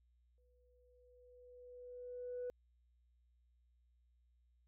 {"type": "tone with exponential growth", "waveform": "sine", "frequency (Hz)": 493.9, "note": "B4", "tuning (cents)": 0, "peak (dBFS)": -38, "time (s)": [0.38, 2.5], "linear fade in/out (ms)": 0, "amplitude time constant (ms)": 460, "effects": ["tanh soft clip ceiling -37 dBFS", "added 60 Hz sine -70 dBFS peak until 4.67 s"]}